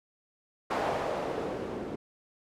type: noise with low-pass filter sweep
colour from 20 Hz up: blue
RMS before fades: -33 dBFS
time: 0.7-1.96 s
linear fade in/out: 10 ms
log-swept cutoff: 790 to 330 Hz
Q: 1.5
effects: none